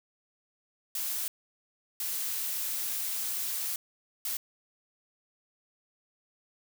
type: noise bursts at uneven times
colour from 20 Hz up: blue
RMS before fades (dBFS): -33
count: 3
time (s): 0.95-1.28 / 2-3.76 / 4.25-4.37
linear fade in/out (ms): 2
effects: none